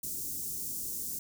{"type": "band-stop noise", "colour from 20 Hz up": "white", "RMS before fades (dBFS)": -37, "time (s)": [0.03, 1.19], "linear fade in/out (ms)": 5, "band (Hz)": [360, 6200], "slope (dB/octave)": 24, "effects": []}